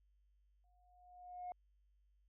sine tone with exponential growth, 719 Hz, F#5, 50 cents flat, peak -40 dBFS, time 0.64-1.52 s, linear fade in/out 1 ms, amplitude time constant 190 ms, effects tanh soft clip ceiling -39 dBFS + added 50 Hz sine -70 dBFS peak until 2.28 s

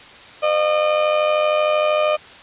35% pulse tone with amplitude modulation, 608 Hz, D#5, 40 cents flat, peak -11 dBFS, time 0.42-2.17 s, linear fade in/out 20 ms, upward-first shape sine, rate 93 Hz, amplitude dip 55%, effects white hiss -41 dBFS RMS until 2.42 s + resampled to 8000 Hz

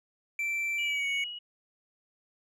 triangle tone with pitch glide, 2340 to 2228 Hz, D7 to C#7, -7 to +8 cents, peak -27 dBFS, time 0.39-1.24 s, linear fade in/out 2 ms, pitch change -85 cents, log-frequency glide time 0.84-1.06 s
sine tone with tremolo, 2907 Hz, F#7, 31 cents flat, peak -33 dBFS, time 0.78-1.39 s, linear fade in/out 10 ms, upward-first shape sine, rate 3 Hz, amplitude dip 45%
effects none

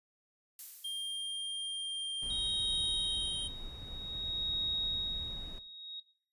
violet noise with exponential decay, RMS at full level -42 dBFS, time 0.59-1.74 s, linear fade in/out 1 ms, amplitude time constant 250 ms
square tone with pitch glide, 3200 to 3156 Hz, G7 to G7, +35 to +11 cents, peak -36 dBFS, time 0.84-3.48 s, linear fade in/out 10 ms, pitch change -24 cents, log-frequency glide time 1.55-3.36 s
brown noise, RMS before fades -46 dBFS, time 2.22-5.59 s, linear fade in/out 5 ms
sine tone with tremolo, 3769 Hz, A#7, 18 cents sharp, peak -31 dBFS, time 2.3-6 s, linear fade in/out 5 ms, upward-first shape sine, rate 0.52 Hz, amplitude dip 85%
effects noise-tail reverb RT60 0.5 s tail -17 dB re dry + resampled to 32000 Hz

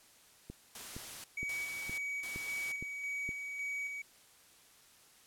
click train, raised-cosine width 3 ms, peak -31 dBFS, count 7, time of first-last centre 0.5-3.291 s, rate 2.15 Hz
white noise bursts, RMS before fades -46 dBFS, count 3, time 0.75-2.72 s, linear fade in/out 2 ms, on 490 ms, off 250 ms
triangle tone with tremolo, 2265 Hz, C#7, 37 cents sharp, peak -34 dBFS, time 1.37-4.02 s, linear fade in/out 5 ms, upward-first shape square, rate 1.8 Hz, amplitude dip 35%
effects white hiss -62 dBFS RMS until 5.26 s + low-pass 12000 Hz 12 dB/octave

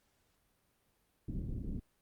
pink low-pass noise, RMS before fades -39 dBFS, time 1.28-1.8 s, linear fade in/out 5 ms, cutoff 290 Hz, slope 24 dB/octave, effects pink hiss -75 dBFS RMS until 2.01 s + Opus 48 kbps

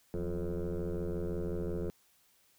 sine tone with frequency modulation, 178 Hz, F3, 33 cents sharp, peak -30 dBFS, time 0.14-1.9 s, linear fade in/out 0 ms, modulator 85.6 Hz, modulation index 3.7, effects tanh soft clip ceiling -31 dBFS + white hiss -68 dBFS RMS until 2.58 s

